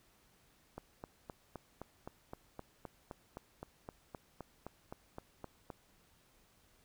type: click train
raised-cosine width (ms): 1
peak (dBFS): -30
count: 20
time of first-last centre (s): 0.78-5.702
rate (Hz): 3.86
effects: pink hiss -69 dBFS RMS until 6.84 s